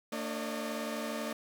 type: tone cluster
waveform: sawtooth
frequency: 227 / 295.1 / 556 / 608 Hz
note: A#3 / D4 / C#5 / D#5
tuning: -46 / +8 / +5 / -40 cents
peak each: -34 / -39 / -39 / -36 dBFS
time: 0.12-1.33 s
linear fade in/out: 5 ms
effects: none